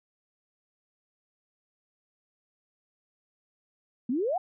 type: exponential sweep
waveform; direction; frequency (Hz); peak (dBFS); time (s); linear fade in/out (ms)
sine; up; 226.9 to 784; -25; 4.09-4.38; 5
effects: none